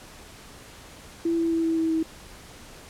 sine tone with pitch steps, 334.1 / 331.6 / 329.1 / 326.7 / 324.2 / 321.8 Hz, E4 / E4 / E4 / E4 / E4 / E4, +23 / +10 / -3 / -15 / -29 / -42 cents, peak -21 dBFS, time 1.25-2.03 s, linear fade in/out 5 ms, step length 130 ms, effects pink hiss -46 dBFS RMS until 2.89 s + low-pass 11000 Hz 12 dB/octave

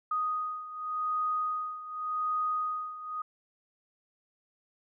sine beating tone pair, 1244.5 / 1245.37 Hz, D#6 / D#6, 0 / +1 cents, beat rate 0.87 Hz, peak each -31 / -35 dBFS, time 0.11-3.22 s, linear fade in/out 5 ms, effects none

